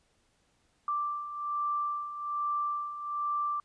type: beating tone pair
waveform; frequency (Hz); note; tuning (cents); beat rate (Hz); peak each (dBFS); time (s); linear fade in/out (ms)
sine; 1174.7 / 1175.9; D6 / D6; 0 / +2; 1.2; -37 / -31; 0.88-3.6; 2
effects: pink hiss -71 dBFS RMS until 3.64 s + resampled to 22050 Hz